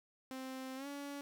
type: tone with pitch glide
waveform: sawtooth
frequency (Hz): 261.6 to 283.6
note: C4 to C#4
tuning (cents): 0 to +40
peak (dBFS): -39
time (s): 0.31-1.21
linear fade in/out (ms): 0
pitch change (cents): +140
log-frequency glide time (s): 0.76-0.87
effects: 11-bit